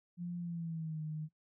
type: tone with pitch glide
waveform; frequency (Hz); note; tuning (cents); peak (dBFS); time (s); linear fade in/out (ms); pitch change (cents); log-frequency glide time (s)
sine; 174.61 to 154.66; F3 to D#3; 0 to -10; -37; 0.17-1.29; 50; -210; 0.38-1.02
effects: noise-tail reverb RT60 0.1 s tail -19 dB re dry